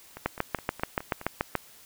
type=two click trains; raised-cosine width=0.5 ms; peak=-24 / -10 dBFS; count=6 / 10; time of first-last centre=0.17-1.214 / 0.26-1.553 s; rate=4.79 / 6.96 Hz; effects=white hiss -53 dBFS RMS until 1.85 s